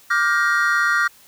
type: chord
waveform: triangle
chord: G minor seventh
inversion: second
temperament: just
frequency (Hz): 1176 / 1411.2 / 1568 / 1881.6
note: D6 / F6 / G6 / Bb6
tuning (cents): +2 / +18 / 0 / +16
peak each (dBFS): -21 / -17 / -22 / -20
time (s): 0.1-1.08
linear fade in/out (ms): 10
effects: white hiss -50 dBFS RMS until 1.27 s